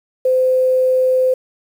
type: tone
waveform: sine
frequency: 514 Hz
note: C5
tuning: 31 cents flat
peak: -11 dBFS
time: 0.25-1.34 s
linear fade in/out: 5 ms
effects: 7-bit